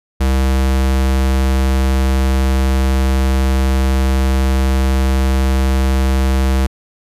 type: tone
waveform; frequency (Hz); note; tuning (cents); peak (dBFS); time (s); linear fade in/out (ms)
square; 66; C2; +16; -12; 0.2-6.67; 10
effects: resampled to 32000 Hz